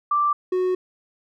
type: tone pair in turn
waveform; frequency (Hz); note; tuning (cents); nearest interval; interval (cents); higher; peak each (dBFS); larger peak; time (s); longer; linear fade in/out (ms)
sine / triangle; 1174.7 / 367.7; D6 / F#4; 0 / -11; octave + minor sixth; 2011; first; -17; neither; 0.11-0.33 / 0.52-0.75; second; 5
effects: none